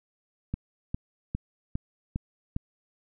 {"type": "click train", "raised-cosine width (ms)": 5, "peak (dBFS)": -17, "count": 6, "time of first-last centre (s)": [0.54, 2.564], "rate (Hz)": 2.47, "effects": []}